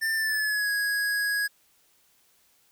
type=tone with pitch glide; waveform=square; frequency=1789 to 1659.6 Hz; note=A6 to G#6; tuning=+28 to -2 cents; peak=-25 dBFS; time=0.01-1.48 s; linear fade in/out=20 ms; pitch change=-130 cents; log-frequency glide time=0.14-0.7 s; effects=white hiss -64 dBFS RMS until 2.71 s